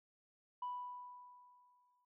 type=tone with exponential decay; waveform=sine; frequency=987.8 Hz; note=B5; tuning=in tune; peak=-37 dBFS; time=0.62-2.05 s; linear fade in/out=5 ms; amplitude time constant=310 ms; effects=tanh soft clip ceiling -36 dBFS